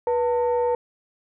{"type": "tone pair together", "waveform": "sine", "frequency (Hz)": [487.1, 898], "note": ["B4", "A5"], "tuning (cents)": [-24, 35], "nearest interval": "major seventh", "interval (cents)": 1059, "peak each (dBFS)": [-19, -24], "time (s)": [0.07, 0.75], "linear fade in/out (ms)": 2, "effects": ["tanh soft clip ceiling -14 dBFS"]}